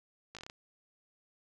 slowing click train, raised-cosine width 0.2 ms, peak -28 dBFS, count 7, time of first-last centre 0.35-0.499 s, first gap 17 ms, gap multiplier 1.15, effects none

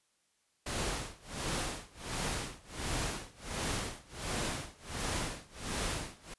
pink noise with tremolo, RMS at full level -34 dBFS, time 0.66-6.34 s, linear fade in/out 5 ms, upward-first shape sine, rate 1.4 Hz, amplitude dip 95%, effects white hiss -75 dBFS RMS until 6.38 s + resampled to 24000 Hz

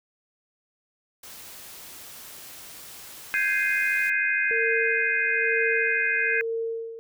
white noise, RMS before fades -43 dBFS, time 1.23-4.1 s, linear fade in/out 5 ms
sine chord, Ab major seventh, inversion third, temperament equal, 1568 / 1661.2 / 2093 / 2489 Hz, G6 / Ab6 / C7 / Eb7, 0 / 0 / 0 / 0 cents, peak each -27 dBFS, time 3.34-6.41 s, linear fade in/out 0 ms
sine tone with tremolo, 455.6 Hz, A#4, 40 cents flat, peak -25 dBFS, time 4.51-6.99 s, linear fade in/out 0 ms, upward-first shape sine, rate 1.1 Hz, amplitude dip 75%
effects none

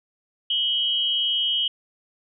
sine tone pair together, 2960 / 3219 Hz, F#7 / G7, 0 / +45 cents, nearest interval minor second, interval 145 cents, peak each -23 dBFS, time 0.5-1.68 s, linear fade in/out 5 ms, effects none

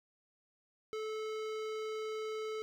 sine tone with hard clipping, 434.9 Hz, A4, 20 cents flat, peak -39 dBFS, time 0.93-2.62 s, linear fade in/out 0 ms, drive 18 dB, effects none

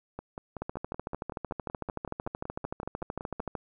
two click trains, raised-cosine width 1 ms, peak -23 / -19 dBFS, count 18 / 40, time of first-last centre 0.19-3.398 / 0.62-3.552 s, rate 5.3 / 13.3 Hz, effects none

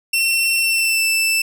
sawtooth tone with pitch glide, 2708 to 2652 Hz, E7 to E7, +46 to +10 cents, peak -12 dBFS, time 0.13-1.42 s, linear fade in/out 5 ms, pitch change -36 cents, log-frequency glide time 0.62-1.07 s, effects none

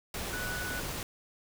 sine tone in noise, 1480 Hz, F#6, in tune, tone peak -36 dBFS, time 0.33-0.8 s, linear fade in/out 2 ms, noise pink, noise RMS -37 dBFS, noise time 0.14-1.03 s, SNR -2 dB, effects none

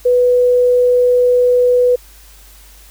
sine tone, 493.9 Hz, B4, in tune, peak -8 dBFS, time 0.05-1.96 s, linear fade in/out 10 ms, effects added 50 Hz sine -41 dBFS peak until 2.9 s + white hiss -44 dBFS RMS until 2.9 s

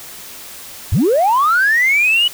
sine linear sweep, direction up, 65.6 to 2973 Hz, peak -9 dBFS, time 0.92-2.28 s, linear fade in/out 5 ms, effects tanh soft clip ceiling -7 dBFS + white hiss -34 dBFS RMS until 2.33 s

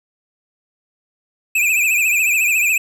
square tone with vibrato, 2504 Hz, D#7, 10 cents sharp, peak -14 dBFS, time 1.55-2.78 s, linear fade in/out 5 ms, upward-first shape triangle, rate 14 Hz, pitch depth 120 cents each way, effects 9-bit

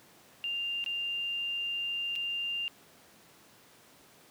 sine tone with dropouts, 2794 Hz, F7, in tune, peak -31 dBFS, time 0.44-2.68 s, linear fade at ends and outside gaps 0 ms, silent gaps 0.841-0.862 / 2.155-2.16 s, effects pink hiss -58 dBFS RMS until 4.3 s + high-pass 150 Hz 12 dB/octave

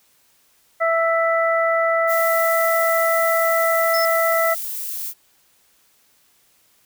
harmonic tone, 661 Hz, E5, 5 cents sharp, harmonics 1 / 2 / 3, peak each -18 / -21 / -23 dBFS, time 0.8-4.55 s, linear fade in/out 20 ms
violet noise, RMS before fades -28 dBFS, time 2.07-5.14 s, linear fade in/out 50 ms
sine tone, 5250 Hz, E8, 8 cents flat, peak -25 dBFS, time 3.94-4.05 s, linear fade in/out 0 ms
effects white hiss -59 dBFS RMS until 6.85 s

